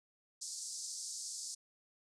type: band-pass noise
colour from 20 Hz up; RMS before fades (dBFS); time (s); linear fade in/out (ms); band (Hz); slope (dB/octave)
white; -44; 0.41-1.55; 10; 4600 to 8800; 48
effects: none